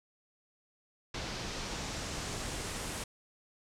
pink noise with low-pass filter sweep, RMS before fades -39 dBFS, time 1.14-3.04 s, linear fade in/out 5 ms, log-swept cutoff 5100 to 9600 Hz, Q 1.4, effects none

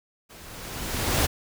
pink noise with level ramp, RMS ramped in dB -47 to -21 dBFS, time 0.29-1.27 s, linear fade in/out 20 ms, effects none

